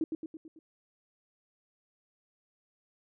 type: tone with echo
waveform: sine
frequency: 319.4 Hz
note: D#4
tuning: 45 cents sharp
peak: -26 dBFS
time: 0.01-0.04 s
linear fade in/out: 2 ms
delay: 110 ms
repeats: 5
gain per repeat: -5 dB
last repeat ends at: 0.59 s
effects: none